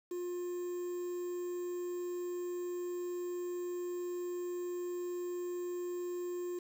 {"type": "tone with quantisation", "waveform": "triangle", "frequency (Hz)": 354.5, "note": "F4", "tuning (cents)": 26, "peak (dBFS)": -34, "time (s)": [0.11, 6.59], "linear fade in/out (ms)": 5, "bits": 9, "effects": []}